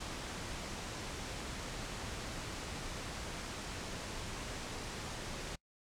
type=low-pass noise; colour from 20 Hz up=pink; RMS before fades=-43 dBFS; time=0-5.56 s; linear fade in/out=10 ms; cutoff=8400 Hz; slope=24 dB/octave; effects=noise-tail reverb RT60 0.1 s tail -25 dB re dry